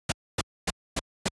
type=noise bursts; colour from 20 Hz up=pink; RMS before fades=-25 dBFS; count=5; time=0.09-1.285 s; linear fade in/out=5 ms; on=31 ms; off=260 ms; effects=high-pass 60 Hz 12 dB/octave + resampled to 22050 Hz